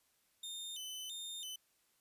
sawtooth tone with vibrato, 3322 Hz, G#7, in tune, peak -40 dBFS, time 0.43-1.56 s, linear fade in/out 5 ms, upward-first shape square, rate 1.5 Hz, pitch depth 160 cents each way, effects white hiss -75 dBFS RMS until 2 s + resampled to 32000 Hz

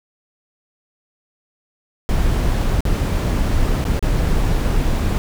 brown noise with dropouts, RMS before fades -17 dBFS, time 2.09-5.18 s, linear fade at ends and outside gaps 0 ms, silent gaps 2.806-2.853 / 3.841-3.852 / 3.993-4.026 s, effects none

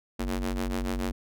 sawtooth ring-modulated tone, 93 Hz, F#2, 9 cents sharp, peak -21 dBFS, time 0.19-1.12 s, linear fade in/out 10 ms, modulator 143 Hz, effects none

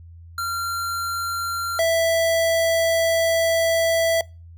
square tone pair in turn, 1378 / 660.2 Hz, F6 / E5, -24 / +2 cents, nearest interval octave + minor second, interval 1274 cents, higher first, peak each -24 / -17 dBFS, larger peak second, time 0.38-1.79 / 1.79-4.21 s, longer second, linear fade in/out 2 ms, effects noise-tail reverb RT60 0.3 s tail -24 dB re dry + added 84 Hz sine -40 dBFS peak until 4.57 s

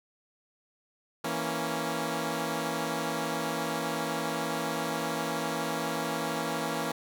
10% pulse chord, A# diminished, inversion second, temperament equal, 164.81 / 233.1 / 277.2 Hz, E3 / A#3 / C#4, 0 / 0 / 0 cents, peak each -26 dBFS, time 1.24-6.92 s, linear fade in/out 5 ms, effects none

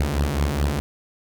sawtooth beating tone pair, 69.3 / 74 Hz, C#2 / D2, 0 / +14 cents, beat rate 4.7 Hz, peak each -19 dBFS, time 0-0.8 s, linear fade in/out 0 ms, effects none

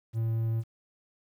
triangle tone, 113.2 Hz, A2, 50 cents sharp, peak -24 dBFS, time 0.13-0.64 s, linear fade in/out 50 ms, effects 10-bit

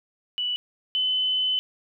sine tone pair in turn, 2960 / 3027 Hz, F#7 / F#7, 0 / +39 cents, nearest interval unison, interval 39 cents, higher second, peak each -24 / -21 dBFS, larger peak second, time 0.38-0.56 / 0.95-1.59 s, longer second, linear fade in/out 0 ms, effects none

